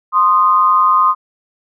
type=tone pair together; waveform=sine; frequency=1046.5 / 1236.6 Hz; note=C6 / D#6; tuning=0 / -11 cents; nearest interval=minor third; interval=289 cents; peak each=-11 dBFS; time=0.12-1.15 s; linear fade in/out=50 ms; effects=none